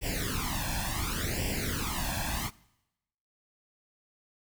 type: noise with flanger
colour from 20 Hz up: pink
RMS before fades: -32 dBFS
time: 0.01-2.51 s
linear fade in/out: 50 ms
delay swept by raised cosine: 0.38 to 1.2 ms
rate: 0.69 Hz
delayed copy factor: +0.9
effects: noise-tail reverb RT60 0.9 s tail -22 dB re dry